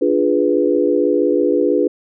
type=chord; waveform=sine; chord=D diminished seventh; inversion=none; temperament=equal; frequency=293.7 / 349.2 / 415.3 / 493.9 Hz; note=D4 / F4 / Ab4 / Cb5; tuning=0 / 0 / 0 / 0 cents; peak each=-18 dBFS; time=0.01-1.88 s; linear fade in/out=10 ms; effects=none